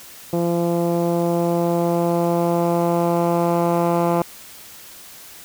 10% pulse tone with low-pass filter sweep, 171.1 Hz, F3, 35 cents flat, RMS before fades -19 dBFS, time 0.33-4.22 s, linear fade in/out 2 ms, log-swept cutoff 500 to 1100 Hz, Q 0.91, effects white hiss -41 dBFS RMS until 5.44 s

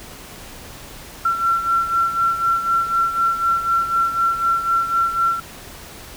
sine beating tone pair, 1356 / 1360 Hz, E6 / F6, +49 / -46 cents, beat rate 4 Hz, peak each -17 / -23 dBFS, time 1.25-5.4 s, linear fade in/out 5 ms, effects pink hiss -38 dBFS RMS until 6.16 s

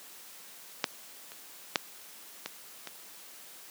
clicks, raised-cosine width 0.2 ms, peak -8 / -27 / -6 / -17 / -21 dBFS, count 5, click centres 0.842 / 1.319 / 1.758 / 2.46 / 2.873 s, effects white hiss -50 dBFS RMS until 3.7 s + high-pass 200 Hz 12 dB/octave

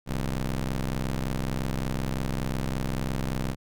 20% pulse ring-modulated tone, 65.41 Hz, C2, in tune, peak -19 dBFS, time 0.06-3.56 s, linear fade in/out 50 ms, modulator 77.1 Hz, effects none

